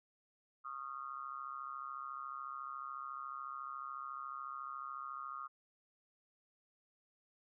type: tone with amplitude modulation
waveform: sine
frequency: 1232 Hz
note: D#6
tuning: 17 cents flat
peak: -38 dBFS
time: 0.64-5.48 s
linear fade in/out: 20 ms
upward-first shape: sine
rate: 134 Hz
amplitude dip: 100%
effects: none